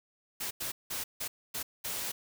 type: noise bursts at uneven times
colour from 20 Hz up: white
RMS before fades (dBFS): -36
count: 6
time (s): 0.4-0.51 / 0.6-0.72 / 0.9-1.04 / 1.2-1.28 / 1.54-1.63 / 1.84-2.12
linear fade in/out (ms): 10
effects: none